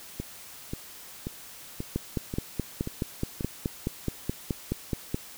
two click trains, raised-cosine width 3 ms, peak -19 / -14 dBFS, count 7 / 16, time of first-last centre 0.2-3.409 / 1.96-5.145 s, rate 1.87 / 4.71 Hz, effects white hiss -46 dBFS RMS until 5.37 s

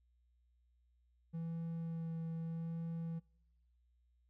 triangle tone with vibrato, 164.81 Hz, E3, in tune, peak -37 dBFS, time 1.33-3.2 s, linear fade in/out 20 ms, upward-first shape sine, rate 0.81 Hz, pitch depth 11 cents each way, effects noise-tail reverb RT60 0.8 s tail -25 dB re dry + added 60 Hz sine -70 dBFS peak until 4.29 s

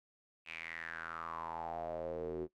square tone with band-pass filter sweep, 41.2 Hz, E1, in tune, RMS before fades -42 dBFS, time 0.45-2.48 s, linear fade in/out 50 ms, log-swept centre 2600 to 360 Hz, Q 6.8, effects noise-tail reverb RT60 0.1 s tail -19 dB re dry

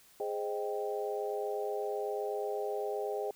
sine chord, Ab major seventh, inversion none, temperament equal, 415.3 / 523.3 / 622.3 / 784 Hz, Ab4 / C5 / Eb5 / G5, 0 / 0 / 0 / 0 cents, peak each -35 / -40 / -40 / -40 dBFS, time 0.2-3.31 s, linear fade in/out 2 ms, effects white hiss -61 dBFS RMS until 3.35 s

